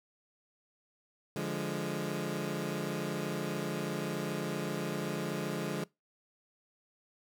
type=chord; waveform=20% pulse; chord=D diminished; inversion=none; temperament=equal; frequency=146.83 / 174.61 / 207.7 Hz; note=D3 / F3 / Ab3; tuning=0 / 0 / 0 cents; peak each=-33 dBFS; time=1.36-5.84 s; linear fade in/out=2 ms; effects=noise-tail reverb RT60 0.2 s tail -22 dB re dry